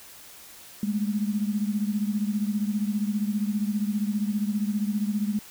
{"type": "beating tone pair", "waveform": "sine", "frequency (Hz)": [204.5, 219.5], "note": ["G#3", "A3"], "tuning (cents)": [-26, -4], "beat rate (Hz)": 15, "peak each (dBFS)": [-25, -29], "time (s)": [0.83, 5.39], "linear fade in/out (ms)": 2, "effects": ["white hiss -47 dBFS RMS until 5.5 s"]}